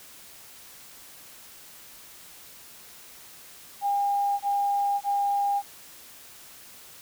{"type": "tone bursts", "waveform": "sine", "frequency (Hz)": 806, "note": "G5", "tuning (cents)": 48, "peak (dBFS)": -22, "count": 3, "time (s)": [3.81, 5.624], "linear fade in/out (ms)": 50, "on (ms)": 590, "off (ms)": 22, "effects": ["white hiss -48 dBFS RMS until 7.01 s"]}